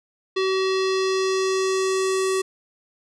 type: tone with low-pass filter sweep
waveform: square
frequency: 379.9 Hz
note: F#4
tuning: 46 cents sharp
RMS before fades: -22 dBFS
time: 0.36-2.42 s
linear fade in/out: 10 ms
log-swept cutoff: 4000 to 8800 Hz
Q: 2.1
effects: none